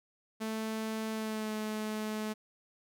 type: tone with pitch glide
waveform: sawtooth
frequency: 220 to 215.2 Hz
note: A3 to A3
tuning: 0 to -38 cents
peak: -30 dBFS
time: 0.4-2.34 s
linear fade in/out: 20 ms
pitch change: -38 cents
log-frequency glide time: 1.12-1.53 s
effects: none